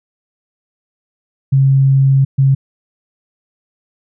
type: tone bursts at uneven times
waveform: sine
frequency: 135.6 Hz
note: C#3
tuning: 38 cents flat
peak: -7 dBFS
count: 2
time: 1.52-2.25 / 2.38-2.55 s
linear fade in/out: 10 ms
effects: none